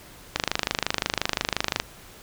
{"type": "click train", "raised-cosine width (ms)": 0.2, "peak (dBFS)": -4, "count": 38, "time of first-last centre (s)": [0.36, 1.8], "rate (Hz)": 25.7, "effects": ["pink hiss -47 dBFS RMS until 2.22 s"]}